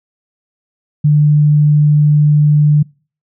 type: tone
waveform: sine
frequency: 148.9 Hz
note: D3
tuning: 24 cents sharp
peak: -6 dBFS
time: 1.04-2.83 s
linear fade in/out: 10 ms
effects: noise-tail reverb RT60 0.4 s tail -26 dB re dry